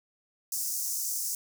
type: high-pass noise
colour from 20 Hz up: pink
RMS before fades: -32 dBFS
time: 0.52-1.35 s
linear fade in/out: 2 ms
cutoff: 5500 Hz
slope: 48 dB/octave
effects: none